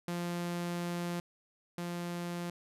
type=tone pair in turn; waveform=sawtooth; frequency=173.8 / 173.8 Hz; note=F3 / F3; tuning=-8 / -8 cents; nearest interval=unison; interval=0 cents; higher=neither; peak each=-30 / -32 dBFS; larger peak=first; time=0.08-1.2 / 1.78-2.5 s; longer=first; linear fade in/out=2 ms; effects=resampled to 32000 Hz